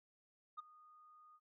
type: tone with ADSR envelope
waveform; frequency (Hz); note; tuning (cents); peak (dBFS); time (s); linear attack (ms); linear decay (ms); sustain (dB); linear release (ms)
sine; 1232; D#6; -17; -40; 0.57-1.4; 22; 14; -21; 50
effects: noise-tail reverb RT60 0.2 s tail -25 dB re dry + tanh soft clip ceiling -42 dBFS